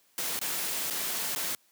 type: noise with dropouts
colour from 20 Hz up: white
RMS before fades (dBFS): -32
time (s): 0.18-1.55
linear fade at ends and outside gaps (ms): 1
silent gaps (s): 0.391-0.414 / 0.901-0.907 / 1.35-1.36
effects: white hiss -66 dBFS RMS until 1.71 s + high-pass 150 Hz 12 dB/octave